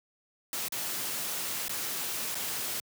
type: noise with dropouts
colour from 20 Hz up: white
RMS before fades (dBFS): -34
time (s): 0.53-2.8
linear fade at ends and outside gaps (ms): 1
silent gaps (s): 0.684-0.722 / 1.682-1.694 / 2.346-2.353
effects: high-pass 100 Hz 12 dB/octave